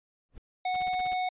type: noise with exponential growth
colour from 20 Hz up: brown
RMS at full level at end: -42 dBFS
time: 0.29-0.38 s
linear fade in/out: 0 ms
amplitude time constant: 19 ms
type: tone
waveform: square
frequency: 736 Hz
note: F#5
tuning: 9 cents flat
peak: -28 dBFS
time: 0.65-1.29 s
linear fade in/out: 5 ms
type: noise bursts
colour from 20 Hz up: pink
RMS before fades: -45 dBFS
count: 7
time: 0.74-1.138 s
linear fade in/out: 5 ms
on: 26 ms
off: 36 ms
effects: resampled to 8000 Hz